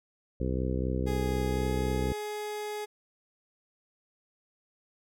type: harmonic tone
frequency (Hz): 64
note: C2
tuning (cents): -38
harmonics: 1 / 2 / 3 / 4 / 5 / 6 / 7 / 8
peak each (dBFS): -31 / -34 / -36 / -37 / -38 / -39 / -39 / -40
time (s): 0.4-2.13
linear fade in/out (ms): 5
type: tone with pitch glide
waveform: 30% pulse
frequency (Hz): 415.3 to 420.1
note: G#4 to G#4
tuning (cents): 0 to +20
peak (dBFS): -31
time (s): 1.06-2.86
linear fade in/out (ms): 20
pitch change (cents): +20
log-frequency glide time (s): 1.46-1.68
effects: none